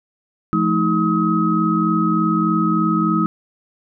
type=tone cluster; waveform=sine; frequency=173.2 / 216.5 / 318.1 / 1270 Hz; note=F3 / A3 / D#4 / D#6; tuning=-14 / -28 / +38 / +35 cents; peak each=-20 dBFS; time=0.53-3.26 s; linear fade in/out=0 ms; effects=none

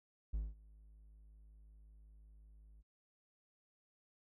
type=tone with ADSR envelope; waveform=triangle; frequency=52.7 Hz; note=G#1; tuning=26 cents sharp; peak=-32 dBFS; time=0.33-2.83 s; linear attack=12 ms; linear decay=200 ms; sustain=-24 dB; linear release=29 ms; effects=none

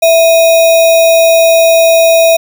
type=tone with sample-and-hold; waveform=sine; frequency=659.3 Hz; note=E5; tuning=in tune; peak=-3 dBFS; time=0.02-2.37 s; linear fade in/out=10 ms; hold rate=3150 Hz; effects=none

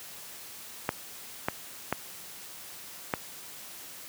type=clicks; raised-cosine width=0.5 ms; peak=-11 dBFS; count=4; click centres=0.891 / 1.485 / 1.926 / 3.138 s; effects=white hiss -45 dBFS RMS until 4.08 s + high-pass 80 Hz 12 dB/octave

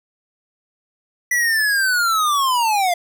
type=linear sweep; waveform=square; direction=down; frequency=1975.5 to 681 Hz; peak=-16 dBFS; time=1.31-2.94 s; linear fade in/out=5 ms; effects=none

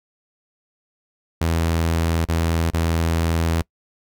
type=tone with dropouts; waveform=sawtooth; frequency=82.6 Hz; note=E2; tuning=4 cents sharp; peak=-14 dBFS; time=1.41-3.62 s; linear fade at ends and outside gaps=5 ms; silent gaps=2.252-2.286 / 2.703-2.735 s; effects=noise-tail reverb RT60 0.1 s tail -25 dB re dry

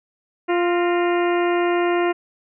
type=harmonic tone with a mistuned harmonic; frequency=349.2 Hz; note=F4; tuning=in tune; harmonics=1 / 2 / 3 / 4 / 5 / 6 / 7 / 8; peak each=-18 / -24 / -28 / -30 / -32 / -34 / -35 / -36 dBFS; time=0.48-2.13 s; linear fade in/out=20 ms; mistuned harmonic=5; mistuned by=+76 cents; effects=none

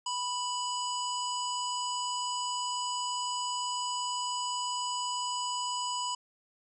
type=harmonic tone; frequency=987.8 Hz; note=B5; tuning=in tune; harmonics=1 / 3 / 5 / 7 / 8; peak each=-33 / -38 / -40 / -41 / -42 dBFS; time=0.06-6.15 s; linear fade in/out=5 ms; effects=none

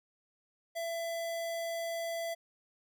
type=tone; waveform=square; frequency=669 Hz; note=E5; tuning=25 cents sharp; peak=-35 dBFS; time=0.75-2.35 s; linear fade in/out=20 ms; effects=none

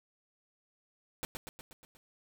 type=noise with echo; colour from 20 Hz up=pink; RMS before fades=-37 dBFS; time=1.23-1.25 s; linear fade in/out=0 ms; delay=120 ms; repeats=6; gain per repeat=-4 dB; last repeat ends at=1.97 s; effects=none

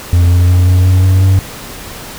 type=tone with pitch steps; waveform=triangle; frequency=87.31 / 88.58 / 89.87 / 91.18 / 92.5 / 93.85 / 95.21 Hz; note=F2 / F2 / F#2 / F#2 / F#2 / F#2 / G2; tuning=0 / +25 / -50 / -25 / 0 / +25 / -50 cents; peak=-3 dBFS; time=0.13-1.39 s; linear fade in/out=0 ms; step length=180 ms; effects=pink hiss -28 dBFS RMS until 2.18 s

